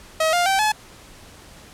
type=tone with pitch steps; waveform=sawtooth; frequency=637 / 702.7 / 775.2 / 855.2 Hz; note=D#5 / F5 / G5 / A5; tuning=+41 / +10 / -20 / -49 cents; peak=-13 dBFS; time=0.2-0.72 s; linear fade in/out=5 ms; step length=130 ms; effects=pink hiss -45 dBFS RMS until 1.73 s + low-pass 11000 Hz 12 dB/octave